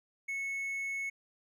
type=tone; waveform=triangle; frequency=2200 Hz; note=C#7; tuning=14 cents flat; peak=-32 dBFS; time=0.28-1.1 s; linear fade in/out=10 ms; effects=none